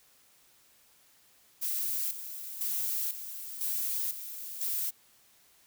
violet noise with tremolo, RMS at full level -32 dBFS, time 1.61-4.91 s, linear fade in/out 20 ms, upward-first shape square, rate 1 Hz, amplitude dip 65%, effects white hiss -63 dBFS RMS until 5.66 s

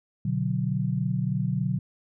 sine chord, B minor, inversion none, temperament equal, 123.47 / 146.83 / 185 Hz, B2 / D3 / F#3, 0 / 0 / 0 cents, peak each -28 dBFS, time 0.25-1.79 s, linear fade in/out 5 ms, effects none

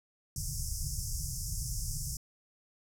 pink band-stop noise, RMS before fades -35 dBFS, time 0.36-2.17 s, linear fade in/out 2 ms, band 160 to 5100 Hz, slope 96 dB/octave, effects low-pass 12000 Hz 12 dB/octave

